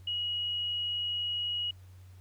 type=tone; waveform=sine; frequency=2902 Hz; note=F#7; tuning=34 cents flat; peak=-30 dBFS; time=0.07-1.71 s; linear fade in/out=5 ms; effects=added 92 Hz sine -49 dBFS peak until 2.2 s + pink hiss -65 dBFS RMS until 2.2 s